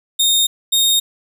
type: tone pair in turn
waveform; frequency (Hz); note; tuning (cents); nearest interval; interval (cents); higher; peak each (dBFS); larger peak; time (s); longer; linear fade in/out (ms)
sawtooth; 3683 / 3701; A#7 / A#7; -22 / -13; unison; 9; second; -9; neither; 0.19-0.47 / 0.72-1; neither; 10
effects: none